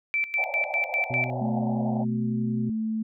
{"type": "tone with tremolo", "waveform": "sine", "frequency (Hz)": 2331, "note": "D7", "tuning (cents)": -14, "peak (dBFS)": -22, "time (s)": [0.14, 1.3], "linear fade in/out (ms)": 0, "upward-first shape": "square", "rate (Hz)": 5, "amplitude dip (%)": 80}
{"type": "band-pass noise", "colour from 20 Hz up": "white", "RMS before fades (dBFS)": -34, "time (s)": [0.37, 2.05], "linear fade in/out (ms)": 20, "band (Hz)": [540, 850], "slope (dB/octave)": 96}
{"type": "harmonic tone", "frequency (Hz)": 125.5, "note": "B2", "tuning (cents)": 28, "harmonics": [1, 2, 3], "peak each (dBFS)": [-30, -36, -40], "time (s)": [1.1, 2.7], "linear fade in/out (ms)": 5}
{"type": "tone", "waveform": "sine", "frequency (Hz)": 220, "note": "A3", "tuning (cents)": 0, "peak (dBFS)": -25, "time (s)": [1.41, 3.03], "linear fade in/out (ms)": 10}
{"effects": []}